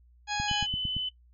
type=harmonic tone; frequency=830.6 Hz; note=G#5; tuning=in tune; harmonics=1 / 2 / 3 / 4 / 5 / 6 / 8; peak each=-32 / -35 / -37 / -38 / -39 / -40 / -41 dBFS; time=0.27-0.67 s; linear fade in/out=50 ms
type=click train; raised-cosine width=5 ms; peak=-23 dBFS; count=6; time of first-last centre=0.4-0.966 s; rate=8.83 Hz
type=tone; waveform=sine; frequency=3018 Hz; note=F#7; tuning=34 cents sharp; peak=-28 dBFS; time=0.48-1.09 s; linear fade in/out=5 ms
effects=noise-tail reverb RT60 0.1 s tail -19 dB re dry + added 60 Hz sine -56 dBFS peak until 1.33 s